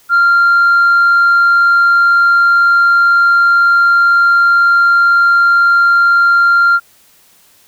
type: tone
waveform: sine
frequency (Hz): 1389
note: F6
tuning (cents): -10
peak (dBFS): -4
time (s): 0.09-6.8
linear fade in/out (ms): 50
effects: tanh soft clip ceiling -4 dBFS + white hiss -48 dBFS RMS until 7.67 s